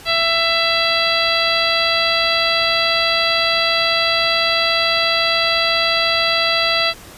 harmonic tone, 666 Hz, E5, 18 cents sharp, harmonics 1 / 2 / 3 / 4 / 5 / 6 / 7, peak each -22 / -22 / -22 / -22 / -22 / -22 / -22 dBFS, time 0.05-6.94 s, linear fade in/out 50 ms, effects pink hiss -39 dBFS RMS until 7.17 s + resampled to 32000 Hz

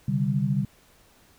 sine chord, C suspended second, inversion none, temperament equal with one note detuned, 133.02 / 146.83 / 196 Hz, C3 / D3 / G3, +29 / 0 / 0 cents, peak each -26 dBFS, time 0.08-0.65 s, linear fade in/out 5 ms, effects pink hiss -58 dBFS RMS until 1.38 s

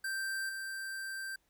square tone with level steps, 1568 Hz, G6, in tune, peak -35 / -39 dBFS, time 0.04-1.36 s, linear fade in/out 5 ms, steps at 0.49 s, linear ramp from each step 2 ms, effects pink hiss -75 dBFS RMS until 1.49 s

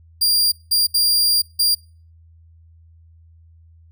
sawtooth tone bursts at uneven times, 4780 Hz, D8, 30 cents sharp, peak -11 dBFS, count 4, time 0.21-0.52 / 0.71-0.87 / 0.94-1.42 / 1.59-1.75 s, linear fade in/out 10 ms, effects noise-tail reverb RT60 0.4 s tail -25 dB re dry + added 82 Hz sine -46 dBFS peak until 3.91 s

